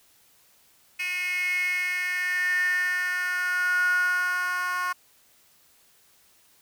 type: tone with high-pass filter sweep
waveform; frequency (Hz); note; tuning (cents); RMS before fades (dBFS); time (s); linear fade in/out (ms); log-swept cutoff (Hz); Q
10% pulse; 361.5; F#4; -40; -26; 0.99-4.93; 10; 2400 to 1200; 9.7
effects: white hiss -60 dBFS RMS until 6.61 s